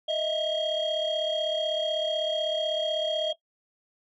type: tone cluster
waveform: sine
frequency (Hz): 623 / 659 / 3251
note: D#5 / E5 / G#7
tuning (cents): +2 / -1 / -38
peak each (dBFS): -27 / -29 / -28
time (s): 0.08-3.33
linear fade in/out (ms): 10
effects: noise-tail reverb RT60 0.1 s tail -17 dB re dry + tanh soft clip ceiling -20 dBFS